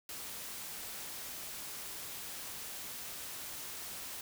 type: noise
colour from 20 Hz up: white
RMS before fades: -44 dBFS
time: 0.09-4.21 s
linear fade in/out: 2 ms
effects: none